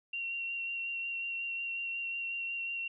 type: tone with vibrato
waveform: sine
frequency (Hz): 2747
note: F7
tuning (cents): -29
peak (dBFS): -34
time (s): 0.13-2.88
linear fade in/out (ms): 5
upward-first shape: sine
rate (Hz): 5.5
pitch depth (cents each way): 16
effects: none